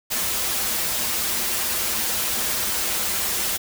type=noise with comb filter; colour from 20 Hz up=white; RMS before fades=-24 dBFS; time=0.1-3.58 s; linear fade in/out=20 ms; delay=7.1 ms; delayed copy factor=-0.7; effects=none